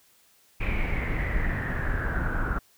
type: noise with low-pass filter sweep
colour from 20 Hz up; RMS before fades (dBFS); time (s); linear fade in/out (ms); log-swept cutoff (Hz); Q
brown; -27; 0.6-2.59; 10; 2400 to 1400; 8.8
effects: white hiss -61 dBFS RMS until 2.77 s